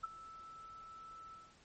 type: tone with ADSR envelope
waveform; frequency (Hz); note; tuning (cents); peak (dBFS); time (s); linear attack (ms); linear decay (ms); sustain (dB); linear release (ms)
sine; 1318.5; E6; 0; -34; 0.03-1.55; 12; 18; -16; 230
effects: pink hiss -65 dBFS RMS until 1.64 s + MP3 32 kbps